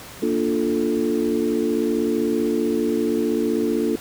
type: chord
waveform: sine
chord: Bb major seventh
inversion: none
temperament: equal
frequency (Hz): 233.1 / 293.7 / 349.2 / 440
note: Bb3 / D4 / F4 / A4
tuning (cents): 0 / 0 / 0 / 0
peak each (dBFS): -24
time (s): 0.22-3.96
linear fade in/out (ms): 5
effects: pink hiss -39 dBFS RMS until 4 s + high-pass 60 Hz 12 dB/octave